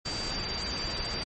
sine tone in noise, 4683 Hz, D8, 6 cents flat, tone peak -34 dBFS, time 0.05-1.24 s, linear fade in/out 10 ms, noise pink, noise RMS -35 dBFS, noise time 0.05-1.24 s, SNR -2 dB, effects MP3 32 kbps

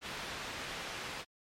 white low-pass noise, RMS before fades -42 dBFS, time 0.01-1.25 s, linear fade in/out 50 ms, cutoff 3100 Hz, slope 12 dB/octave, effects MP3 64 kbps

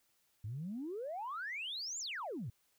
sine exponential two-way sweep, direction up then down, 97.5 to 7459 to 97.5 Hz, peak -38 dBFS, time 0.44-2.5 s, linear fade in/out 5 ms, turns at 1.99 s, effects tanh soft clip ceiling -34 dBFS + white hiss -75 dBFS RMS until 2.78 s

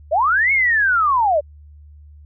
sine linear two-way sweep, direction up then down, 553 to 2217 to 553 Hz, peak -13 dBFS, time 0.11-1.41 s, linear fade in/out 20 ms, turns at 0.52 s, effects added 74 Hz sine -40 dBFS peak until 2.25 s

